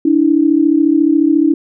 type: tone pair together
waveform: sine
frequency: 290 / 324.2 Hz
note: D4 / E4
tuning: -22 / -29 cents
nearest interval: major second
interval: 193 cents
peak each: -11 dBFS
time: 0.05-1.54 s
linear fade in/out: 5 ms
effects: none